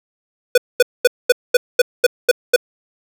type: tone bursts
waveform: square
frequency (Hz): 493.9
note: B4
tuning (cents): 0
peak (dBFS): -7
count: 9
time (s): 0.55-2.562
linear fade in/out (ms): 5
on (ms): 28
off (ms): 220
effects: none